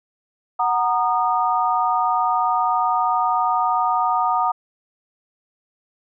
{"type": "chord", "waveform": "sine", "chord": "D# minor", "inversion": "first", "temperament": "equal with one note detuned", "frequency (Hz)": [740, 932.3, 1227.4], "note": ["F#5", "A#5", "D#6"], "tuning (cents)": [0, 0, -24], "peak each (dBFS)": -21, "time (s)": [0.59, 4.52], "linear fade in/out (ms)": 10, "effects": []}